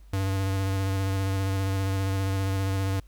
square tone with vibrato, 96.6 Hz, G2, 25 cents flat, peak -25 dBFS, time 0.13-3 s, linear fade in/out 5 ms, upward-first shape square, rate 15 Hz, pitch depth 17 cents each way, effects added 50 Hz sine -47 dBFS peak until 3.07 s + pink hiss -65 dBFS RMS until 3.07 s

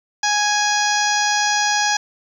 harmonic tone, 830.6 Hz, G#5, in tune, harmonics 1 / 2 / 3 / 4 / 5 / 6 / 7 / 8, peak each -20 / -21 / -28 / -28 / -30 / -25 / -25 / -28 dBFS, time 0.23-1.97 s, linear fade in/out 5 ms, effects 8-bit

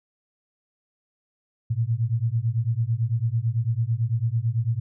sine beating tone pair, 110.8 / 119.8 Hz, A2 / A#2, +13 / +48 cents, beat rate 9 Hz, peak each -24 dBFS, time 1.7-4.8 s, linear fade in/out 10 ms, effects none

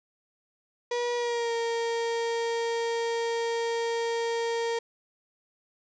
35% pulse tone with pitch glide, 482 to 463.2 Hz, B4 to A#4, -42 to -11 cents, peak -25 dBFS, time 0.91-4.79 s, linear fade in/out 5 ms, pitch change -69 cents, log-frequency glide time 1.16-1.53 s, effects resampled to 16000 Hz + 11-bit

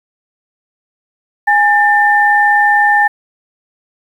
sine tone pair together, 826.9 / 1788 Hz, G#5 / A6, -8 / +27 cents, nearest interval octave + minor second, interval 1335 cents, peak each -10 dBFS, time 1.47-3.08 s, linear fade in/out 10 ms, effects 7-bit

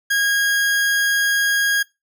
40% pulse tone, 1636 Hz, G#6, 26 cents flat, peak -15 dBFS, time 0.1-1.83 s, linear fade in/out 10 ms, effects noise-tail reverb RT60 0.2 s tail -21 dB re dry

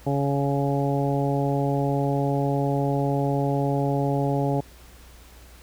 harmonic tone, 140 Hz, C#3, 18 cents sharp, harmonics 1 / 2 / 3 / 4 / 5 / 6, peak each -24 / -27 / -29 / -30 / -31 / -32 dBFS, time 0.06-4.61 s, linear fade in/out 10 ms, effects added 60 Hz sine -47 dBFS peak until 5.62 s + pink hiss -51 dBFS RMS until 5.62 s

